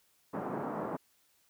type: band-pass noise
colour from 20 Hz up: pink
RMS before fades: -37 dBFS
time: 0.33-0.97 s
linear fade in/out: 10 ms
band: 170 to 1200 Hz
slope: 24 dB/octave
effects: white hiss -70 dBFS RMS until 1.49 s